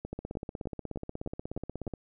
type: two click trains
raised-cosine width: 2 ms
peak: -23 / -23 dBFS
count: 31 / 7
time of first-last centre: 0.13-1.937 / 0.05-1.868 s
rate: 16.6 / 3.3 Hz
effects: none